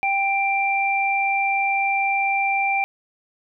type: tone pair together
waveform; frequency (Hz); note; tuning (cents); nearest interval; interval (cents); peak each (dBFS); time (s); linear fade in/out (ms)
sine; 788 / 2361; G5 / D7; +9 / +9; octave + perfect fifth; 1900; -21 / -21; 0.03-2.84; 0
effects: none